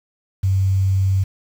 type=tone with quantisation; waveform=sine; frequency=95.9 Hz; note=G2; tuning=37 cents flat; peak=-14 dBFS; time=0.43-1.24 s; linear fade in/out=10 ms; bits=7; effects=none